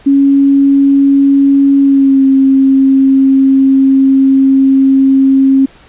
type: tone with pitch glide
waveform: sine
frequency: 277.2 to 269 Hz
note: C#4 to C4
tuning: 0 to +48 cents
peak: -4 dBFS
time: 0.06-5.66 s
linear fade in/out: 10 ms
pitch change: -52 cents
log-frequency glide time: 1.82-2.23 s
effects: pink hiss -41 dBFS RMS until 5.88 s + resampled to 8000 Hz